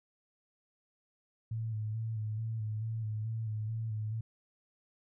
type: tone with vibrato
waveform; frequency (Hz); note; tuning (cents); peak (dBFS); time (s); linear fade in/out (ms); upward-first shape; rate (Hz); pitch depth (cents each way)
sine; 110; A2; 0; -33; 1.51-4.21; 5; square; 2.3; 36
effects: none